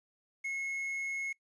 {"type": "tone with quantisation", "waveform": "triangle", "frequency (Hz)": 2175, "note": "C#7", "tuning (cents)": -33, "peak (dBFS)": -32, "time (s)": [0.44, 1.33], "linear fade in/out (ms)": 10, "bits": 10, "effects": ["noise-tail reverb RT60 0.1 s tail -20 dB re dry", "resampled to 24000 Hz"]}